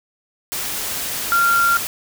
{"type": "tone in noise", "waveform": "sine", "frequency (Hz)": 1384, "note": "F6", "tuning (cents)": -16, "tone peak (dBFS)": -13, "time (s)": [1.32, 1.77], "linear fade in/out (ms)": 0, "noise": "white", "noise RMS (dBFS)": -25, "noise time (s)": [0.52, 1.87], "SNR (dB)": 9, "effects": []}